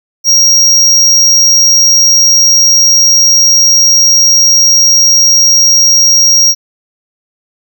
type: tone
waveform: square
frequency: 5630 Hz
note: F8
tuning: 13 cents sharp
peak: -4 dBFS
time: 0.24-6.55 s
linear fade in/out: 50 ms
effects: none